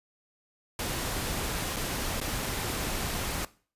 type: noise with dropouts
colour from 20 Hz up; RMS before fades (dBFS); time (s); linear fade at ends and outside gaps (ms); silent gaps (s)
pink; -32; 0.79-3.45; 2; 1.762-1.766 / 2.202-2.213
effects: noise-tail reverb RT60 0.4 s tail -19 dB re dry + resampled to 32000 Hz